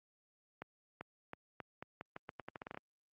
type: accelerating click train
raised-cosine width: 0.5 ms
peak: -29 dBFS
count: 16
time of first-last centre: 0.62-2.774 s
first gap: 390 ms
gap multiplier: 0.83
effects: high-pass 100 Hz 12 dB/octave + Opus 48 kbps